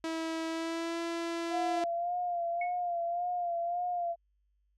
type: tone with pitch glide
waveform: sawtooth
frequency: 324.9 to 336.2 Hz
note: E4 to E4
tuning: -25 to +34 cents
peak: -29 dBFS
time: 0.04-1.84 s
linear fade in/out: 2 ms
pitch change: +59 cents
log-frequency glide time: 0.47-1 s
type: tone with vibrato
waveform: sine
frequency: 698.5 Hz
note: F5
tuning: in tune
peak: -30 dBFS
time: 1.5-4.16 s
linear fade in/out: 50 ms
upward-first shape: sine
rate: 1.8 Hz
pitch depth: 44 cents each way
type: tone with exponential decay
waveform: sine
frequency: 2200 Hz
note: C#7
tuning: 14 cents flat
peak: -33 dBFS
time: 2.61-2.8 s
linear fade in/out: 5 ms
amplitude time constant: 41 ms
effects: added 50 Hz sine -70 dBFS peak until 4.77 s + low-pass 7000 Hz 12 dB/octave